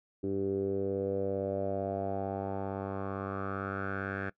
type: tone with low-pass filter sweep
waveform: 10% pulse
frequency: 97.7 Hz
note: G2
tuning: 5 cents flat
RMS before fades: -34 dBFS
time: 0.23-4.3 s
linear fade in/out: 10 ms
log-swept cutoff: 350 to 1700 Hz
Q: 4.8
effects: noise-tail reverb RT60 0.1 s tail -20 dB re dry